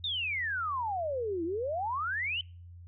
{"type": "exponential two-way sweep", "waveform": "sine", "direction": "down then up", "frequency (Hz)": [3760, 320.7, 3095], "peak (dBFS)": -30, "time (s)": [0.04, 2.41], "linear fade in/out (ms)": 2, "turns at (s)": 1.44, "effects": ["noise-tail reverb RT60 0.4 s tail -26 dB re dry", "added 87 Hz sine -46 dBFS peak until 2.87 s"]}